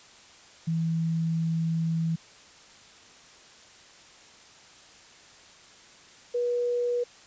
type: tone pair in turn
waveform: sine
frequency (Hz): 163.6 / 484.5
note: E3 / B4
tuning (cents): -13 / -33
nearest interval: octave + perfect fifth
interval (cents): 1880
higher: second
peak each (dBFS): -24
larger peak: neither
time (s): 0.67-2.16 / 6.34-7.04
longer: first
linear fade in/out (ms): 10
effects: white hiss -52 dBFS RMS until 7.26 s + resampled to 16000 Hz